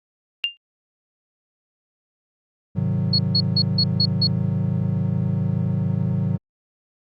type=tone with exponential decay; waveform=sine; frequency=2800 Hz; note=F7; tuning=4 cents sharp; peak=-15 dBFS; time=0.44-0.57 s; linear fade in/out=0 ms; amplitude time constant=27 ms
type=chord; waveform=triangle; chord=Ab dominant seventh; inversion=none; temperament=equal; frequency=103.83 / 130.81 / 155.56 / 185 Hz; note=Ab2 / C3 / Eb3 / Gb3; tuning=0 / 0 / 0 / 0 cents; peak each=-23 dBFS; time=2.75-6.38 s; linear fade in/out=20 ms
type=tone bursts; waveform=sine; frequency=4345 Hz; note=C#8; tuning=35 cents flat; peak=-16 dBFS; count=6; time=3.13-4.272 s; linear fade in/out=5 ms; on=57 ms; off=160 ms
effects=Opus 48 kbps